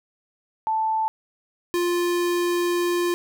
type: tone pair in turn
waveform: sine / square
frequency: 880 / 349.8 Hz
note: A5 / F4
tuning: 0 / +3 cents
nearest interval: octave + major third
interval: 1597 cents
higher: first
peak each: -20 / -21 dBFS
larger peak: first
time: 0.67-1.08 / 1.74-3.14 s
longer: second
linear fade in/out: 0 ms
effects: none